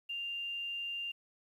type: tone with quantisation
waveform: sine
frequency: 2792 Hz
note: F7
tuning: 1 cent flat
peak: -36 dBFS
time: 0.09-1.12 s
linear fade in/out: 10 ms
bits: 11
effects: none